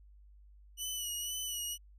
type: tone with vibrato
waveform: 15% pulse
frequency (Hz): 2950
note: F#7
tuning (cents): -6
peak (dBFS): -29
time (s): 0.77-1.78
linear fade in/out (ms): 50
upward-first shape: sine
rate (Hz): 2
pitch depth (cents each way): 40
effects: added 50 Hz sine -55 dBFS peak until 1.98 s